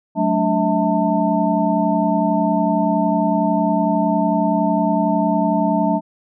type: tone cluster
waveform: sine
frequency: 185.4 / 216.3 / 289.7 / 649 / 896 Hz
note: F#3 / A3 / D4 / E5 / A5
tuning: +4 / -29 / -24 / -27 / +31 cents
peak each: -21 dBFS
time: 0.15-6.01 s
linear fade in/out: 50 ms
effects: none